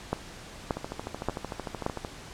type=two click trains; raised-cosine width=1 ms; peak=-12 / -19 dBFS; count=4 / 18; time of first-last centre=0.13-1.864 / 0.77-2.048 s; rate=1.73 / 13.3 Hz; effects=pink hiss -45 dBFS RMS until 2.33 s + low-pass 8000 Hz 12 dB/octave